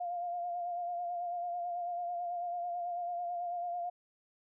sine tone with vibrato, 701 Hz, F5, 6 cents sharp, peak -34 dBFS, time 0-3.9 s, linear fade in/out 10 ms, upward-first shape sine, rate 9.1 Hz, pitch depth 32 cents each way, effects none

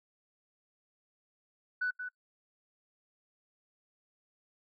sine tone with echo, 1489 Hz, F#6, 11 cents sharp, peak -28 dBFS, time 1.81-1.91 s, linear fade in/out 10 ms, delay 180 ms, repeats 1, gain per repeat -8 dB, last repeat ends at 2.09 s, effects noise-tail reverb RT60 0.1 s tail -26 dB re dry + tanh soft clip ceiling -25 dBFS

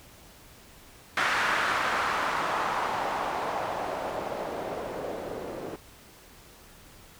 blue noise with low-pass filter sweep, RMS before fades -30 dBFS, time 1.17-5.76 s, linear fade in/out 2 ms, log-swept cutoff 1600 to 420 Hz, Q 1.8, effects pink hiss -52 dBFS RMS until 7.19 s

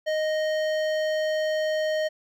sine tone with hard clipping, 621 Hz, D#5, 3 cents flat, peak -25 dBFS, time 0.06-2.09 s, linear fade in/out 20 ms, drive 14 dB, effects none

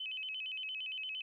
sine tone with vibrato, 2794 Hz, F7, in tune, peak -38 dBFS, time 0-1.22 s, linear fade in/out 5 ms, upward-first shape square, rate 8.7 Hz, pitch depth 150 cents each way, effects 13-bit

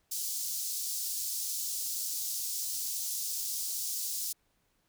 pink high-pass noise, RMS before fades -35 dBFS, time 0.11-4.33 s, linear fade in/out 10 ms, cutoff 5100 Hz, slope 24 dB/octave, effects pink hiss -74 dBFS RMS until 4.88 s

